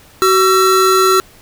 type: tone pair together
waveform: square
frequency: 376.9 / 1342.2 Hz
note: F#4 / E6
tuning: +32 / +31 cents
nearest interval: octave + minor seventh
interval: 2199 cents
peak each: -12 dBFS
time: 0.22-1.2 s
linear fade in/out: 0 ms
effects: pink hiss -44 dBFS RMS until 1.41 s